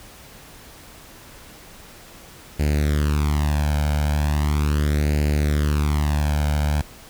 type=tone with flanger; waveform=sawtooth; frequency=74.1 Hz; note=D2; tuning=16 cents sharp; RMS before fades=-20 dBFS; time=2.59-6.82 s; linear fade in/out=10 ms; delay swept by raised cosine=0.43 to 1.32 ms; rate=0.38 Hz; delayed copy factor=+0.85; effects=pink hiss -44 dBFS RMS until 7.09 s